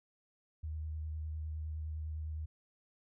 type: tone with vibrato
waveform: sine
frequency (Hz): 77.78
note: D#2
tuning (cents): 0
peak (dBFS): -37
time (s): 0.63-2.46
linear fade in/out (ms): 10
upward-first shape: sine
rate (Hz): 9.8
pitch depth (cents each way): 18
effects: none